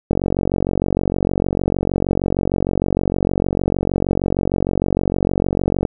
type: click train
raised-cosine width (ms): 2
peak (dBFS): -4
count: 268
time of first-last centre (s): 0.11-5.852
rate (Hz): 46.5
effects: none